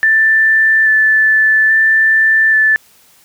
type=tone with vibrato; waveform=sine; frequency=1760 Hz; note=A6; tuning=in tune; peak=-7 dBFS; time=0.03-2.76 s; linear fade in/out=0 ms; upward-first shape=square; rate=0.6 Hz; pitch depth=10 cents each way; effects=white hiss -48 dBFS RMS until 3.24 s